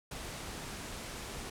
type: low-pass noise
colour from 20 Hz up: pink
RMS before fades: -43 dBFS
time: 0.11-1.5 s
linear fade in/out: 5 ms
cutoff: 11000 Hz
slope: 24 dB/octave
effects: none